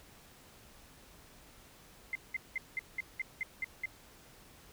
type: tone bursts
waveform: sine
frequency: 2076 Hz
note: C7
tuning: 14 cents flat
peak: -32 dBFS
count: 9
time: 2.13-3.857 s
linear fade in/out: 2 ms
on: 23 ms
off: 190 ms
effects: pink hiss -58 dBFS RMS until 4.72 s